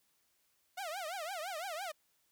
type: tone with vibrato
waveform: sawtooth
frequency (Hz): 698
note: F5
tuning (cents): -1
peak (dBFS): -35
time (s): 0.77-1.92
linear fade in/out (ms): 10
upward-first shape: triangle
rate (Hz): 5.9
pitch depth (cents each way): 280
effects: white hiss -75 dBFS RMS until 2.31 s